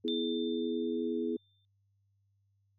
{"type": "chord", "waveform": "sine", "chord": "E major", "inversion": "second", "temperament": "equal with one note detuned", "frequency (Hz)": [246.9, 329.6, 420.4], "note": ["B3", "E4", "G#4"], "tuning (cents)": [0, 0, 21], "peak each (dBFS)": -35, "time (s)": [0.04, 1.37], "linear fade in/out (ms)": 10}
{"type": "tone with exponential decay", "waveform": "sine", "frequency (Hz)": 3573, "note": "A7", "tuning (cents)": 26, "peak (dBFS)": -34, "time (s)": [0.08, 1.65], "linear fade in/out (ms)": 0, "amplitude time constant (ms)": 340}
{"effects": ["added 99 Hz sine -70 dBFS peak until 2.78 s"]}